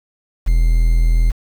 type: tone with quantisation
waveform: triangle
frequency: 41.2 Hz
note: E1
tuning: in tune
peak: -8 dBFS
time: 0.46-1.32 s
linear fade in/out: 20 ms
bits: 6
effects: none